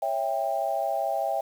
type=chord; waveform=sine; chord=C# diminished; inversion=none; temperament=equal with one note detuned; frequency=554.4 / 659.3 / 792.6 Hz; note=C#5 / E5 / G5; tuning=0 / 0 / +19 cents; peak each=-32 / -28 / -28 dBFS; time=0.02-1.41 s; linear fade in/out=5 ms; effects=8-bit